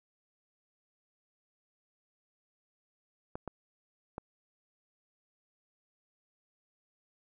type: clicks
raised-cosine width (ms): 1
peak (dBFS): -24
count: 3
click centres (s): 3.355 / 3.477 / 4.181
effects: none